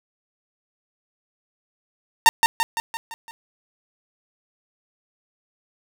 sawtooth tone with echo, 914 Hz, A#5, 34 cents flat, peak -4 dBFS, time 2.26-2.29 s, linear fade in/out 0 ms, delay 170 ms, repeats 6, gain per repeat -5 dB, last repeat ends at 3.31 s, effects none

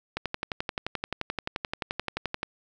click train, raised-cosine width 0.3 ms, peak -13 dBFS, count 27, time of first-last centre 0.17-2.431 s, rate 11.5 Hz, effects none

